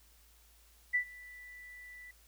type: tone with ADSR envelope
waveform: sine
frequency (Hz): 1975.5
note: B6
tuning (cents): 0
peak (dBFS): -25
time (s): 0.93-2.11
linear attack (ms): 21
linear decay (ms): 89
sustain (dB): -23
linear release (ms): 3
effects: added 56 Hz sine -63 dBFS peak until 2.27 s + white hiss -65 dBFS RMS until 2.27 s